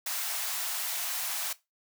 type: high-pass noise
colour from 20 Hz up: white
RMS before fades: -33 dBFS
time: 0.06-1.53 s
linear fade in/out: 5 ms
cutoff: 610 Hz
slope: 96 dB/octave
effects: noise-tail reverb RT60 0.2 s tail -17 dB re dry